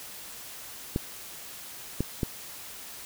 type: clicks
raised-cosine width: 3 ms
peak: -13 dBFS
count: 3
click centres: 0.961 / 2.006 / 2.232 s
effects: white hiss -43 dBFS RMS until 3.05 s